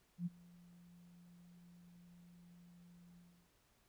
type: tone with ADSR envelope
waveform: sine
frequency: 174.61 Hz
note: F3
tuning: in tune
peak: -35 dBFS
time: 0.18-3.5 s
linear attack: 80 ms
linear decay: 26 ms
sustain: -24 dB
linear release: 320 ms
effects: pink hiss -74 dBFS RMS until 3.88 s